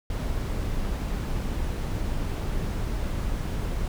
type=noise; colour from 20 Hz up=brown; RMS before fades=-28 dBFS; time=0.1-3.88 s; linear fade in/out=2 ms; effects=none